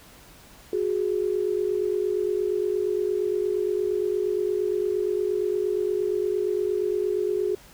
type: tone pair together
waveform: sine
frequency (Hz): 366.7 / 415.3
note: F#4 / G#4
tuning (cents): -15 / 0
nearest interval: major second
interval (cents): 215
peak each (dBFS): -25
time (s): 0.73-7.55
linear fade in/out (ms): 2
effects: pink hiss -50 dBFS RMS until 7.73 s